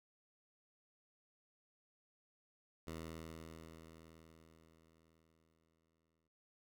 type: tone with exponential decay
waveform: 10% pulse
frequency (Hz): 81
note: E2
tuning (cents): -30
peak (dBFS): -36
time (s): 2.87-6.28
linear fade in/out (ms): 5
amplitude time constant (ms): 740
effects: none